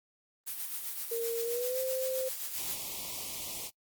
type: noise with tremolo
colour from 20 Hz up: blue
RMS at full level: -36 dBFS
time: 0.46-2.76 s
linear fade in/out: 20 ms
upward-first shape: sine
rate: 7.7 Hz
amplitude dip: 45%
type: tone with pitch glide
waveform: sine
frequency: 463 to 519.7 Hz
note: A#4 to C5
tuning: -12 to -12 cents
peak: -31 dBFS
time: 1.11-2.29 s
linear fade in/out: 10 ms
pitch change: +200 cents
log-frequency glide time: 1.44-1.8 s
type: band-stop noise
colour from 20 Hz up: white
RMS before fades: -39 dBFS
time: 2.54-3.71 s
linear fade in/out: 50 ms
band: 1100 to 2200 Hz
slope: 48 dB/octave
effects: noise-tail reverb RT60 0.1 s tail -24 dB re dry + Opus 32 kbps